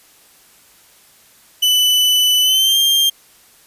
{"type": "tone with pitch glide", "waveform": "40% pulse", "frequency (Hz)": [2991, 3187], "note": ["F#7", "G7"], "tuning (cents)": [18, 28], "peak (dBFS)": -10, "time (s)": [1.62, 3.1], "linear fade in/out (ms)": 10, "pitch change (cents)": 110, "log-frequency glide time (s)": [2.42, 2.77], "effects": ["white hiss -49 dBFS RMS until 3.66 s", "resampled to 32000 Hz"]}